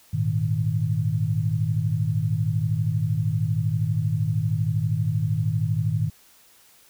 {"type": "chord", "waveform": "sine", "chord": "Ab suspended second", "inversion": "none", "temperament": "equal", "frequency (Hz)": [103.83, 116.54, 155.56], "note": ["Ab2", "Bb2", "Eb3"], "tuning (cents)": [0, 0, 0], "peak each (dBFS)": -25, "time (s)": [0.13, 6.1], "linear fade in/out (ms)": 10, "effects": ["white hiss -55 dBFS RMS until 6.89 s"]}